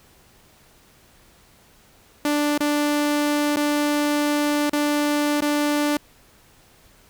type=tone with dropouts; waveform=sawtooth; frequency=294 Hz; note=D4; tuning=2 cents sharp; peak=-15 dBFS; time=2.25-5.97 s; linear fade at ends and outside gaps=2 ms; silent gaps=2.578-2.605 / 3.561-3.568 / 4.696-4.731 / 5.406-5.421 s; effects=pink hiss -54 dBFS RMS until 7.09 s